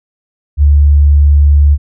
sine tone, 72.5 Hz, D2, 22 cents flat, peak -3 dBFS, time 0.57-1.78 s, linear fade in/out 50 ms, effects none

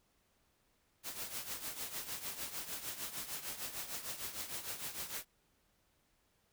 white noise with tremolo, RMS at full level -40 dBFS, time 1.03-5.25 s, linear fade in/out 50 ms, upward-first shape triangle, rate 6.6 Hz, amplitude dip 75%, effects pink hiss -75 dBFS RMS until 6.52 s

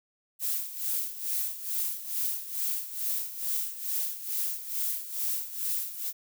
violet noise with tremolo, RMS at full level -29 dBFS, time 0.39-6.13 s, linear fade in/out 50 ms, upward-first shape sine, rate 2.3 Hz, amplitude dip 75%, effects none

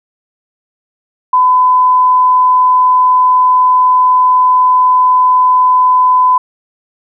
sine tone, 1008 Hz, B5, 35 cents sharp, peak -5 dBFS, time 1.33-6.38 s, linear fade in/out 5 ms, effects none

